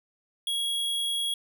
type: tone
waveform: square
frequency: 3315 Hz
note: G#7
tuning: 4 cents flat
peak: -27 dBFS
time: 0.47-1.34 s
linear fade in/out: 2 ms
effects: none